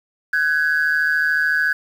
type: tone pair together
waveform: sine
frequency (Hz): 1507.5 / 1661.2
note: F#6 / G#6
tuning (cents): +32 / 0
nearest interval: major second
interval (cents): 168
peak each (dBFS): -17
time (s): 0.33-1.73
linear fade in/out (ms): 5
effects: tanh soft clip ceiling -11 dBFS + 7-bit